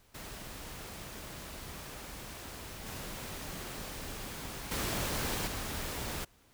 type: noise with level steps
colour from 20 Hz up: pink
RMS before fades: -45 / -42 / -34 / -38 dBFS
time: 0.14-6.25 s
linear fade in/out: 10 ms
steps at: 2.86 / 4.71 / 5.47 s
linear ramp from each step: 5 ms
effects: pink hiss -65 dBFS RMS until 6.53 s